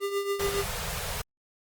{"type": "tone with tremolo", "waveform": "square", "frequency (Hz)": 400, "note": "G4", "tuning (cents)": 35, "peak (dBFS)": -25, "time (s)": [0, 0.65], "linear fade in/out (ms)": 50, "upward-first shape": "triangle", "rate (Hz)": 7.2, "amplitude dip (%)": 70}
{"type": "band-stop noise", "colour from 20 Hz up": "pink", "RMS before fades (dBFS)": -33, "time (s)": [0.39, 1.22], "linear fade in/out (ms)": 10, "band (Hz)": [190, 410], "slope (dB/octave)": 96}
{"effects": ["Opus 24 kbps"]}